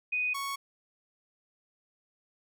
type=tone pair in turn; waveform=sine / sawtooth; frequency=2489 / 1108.7 Hz; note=D#7 / C#6; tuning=0 / 0 cents; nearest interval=octave + major second; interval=1400 cents; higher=first; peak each=-27 / -29 dBFS; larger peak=first; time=0.12-0.34 / 0.34-0.56 s; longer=neither; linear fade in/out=10 ms; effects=none